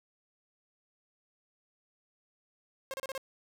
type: tone bursts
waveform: sawtooth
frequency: 535 Hz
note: C5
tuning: 38 cents sharp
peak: -32 dBFS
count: 5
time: 2.91-3.178 s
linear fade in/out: 0 ms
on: 28 ms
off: 32 ms
effects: none